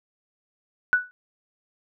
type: tone with exponential decay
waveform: sine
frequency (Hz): 1480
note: F#6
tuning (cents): 0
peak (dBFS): -12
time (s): 0.93-1.11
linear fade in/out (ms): 0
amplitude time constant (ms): 37
effects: none